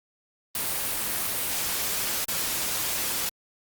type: noise with dropouts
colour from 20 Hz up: white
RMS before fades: -28 dBFS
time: 0.55-3.29 s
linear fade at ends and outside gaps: 1 ms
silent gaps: 2.246-2.284 s
effects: Opus 32 kbps